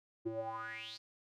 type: tone with band-pass filter sweep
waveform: square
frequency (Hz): 111.8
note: A2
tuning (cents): +28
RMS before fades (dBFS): -42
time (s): 0.25-0.98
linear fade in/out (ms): 20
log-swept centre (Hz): 340 to 4800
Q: 8.3
effects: none